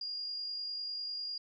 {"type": "tone with amplitude modulation", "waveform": "sine", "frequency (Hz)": 4833, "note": "D8", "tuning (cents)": 49, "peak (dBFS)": -35, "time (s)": [0.01, 1.38], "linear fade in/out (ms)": 5, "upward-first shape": "sine", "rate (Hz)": 50, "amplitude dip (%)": 30, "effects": []}